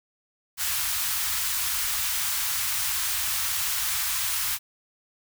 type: band-stop noise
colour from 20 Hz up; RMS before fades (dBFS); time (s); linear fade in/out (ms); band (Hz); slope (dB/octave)
white; -27; 0.57-4.59; 50; 110 to 940; 24
effects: none